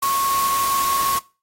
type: tone in noise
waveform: sine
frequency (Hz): 1098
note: C#6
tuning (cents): -17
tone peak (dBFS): -19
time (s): 0.02-1.19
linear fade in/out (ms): 10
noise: white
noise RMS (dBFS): -26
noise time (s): 0.02-1.19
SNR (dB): +4
effects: noise-tail reverb RT60 0.3 s tail -20 dB re dry + AAC 48 kbps